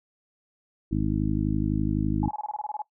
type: harmonic tone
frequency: 51.91 Hz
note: G#1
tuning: in tune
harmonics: 1 / 2 / 3 / 4 / 5 / 6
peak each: -30 / -30 / -30 / -30 / -30 / -30 dBFS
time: 0.91-2.29 s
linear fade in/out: 10 ms
type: tone bursts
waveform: sine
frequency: 845 Hz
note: G#5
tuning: 30 cents sharp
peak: -28 dBFS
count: 12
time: 2.23-2.819 s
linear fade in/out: 2 ms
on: 28 ms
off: 23 ms
effects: noise-tail reverb RT60 0.1 s tail -19 dB re dry